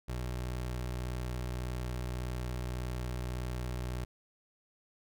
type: tone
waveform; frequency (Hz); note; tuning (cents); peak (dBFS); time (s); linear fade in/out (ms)
25% pulse; 61.74; B1; 0; -31; 0.08-4.05; 10
effects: none